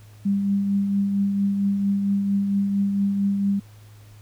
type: tone with tremolo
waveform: sine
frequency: 199.1 Hz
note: G3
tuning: 27 cents sharp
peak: -17 dBFS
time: 0.25-3.6 s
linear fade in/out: 10 ms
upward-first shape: triangle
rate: 4.4 Hz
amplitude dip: 40%
effects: added 105 Hz sine -44 dBFS peak until 4.21 s + pink hiss -55 dBFS RMS until 4.21 s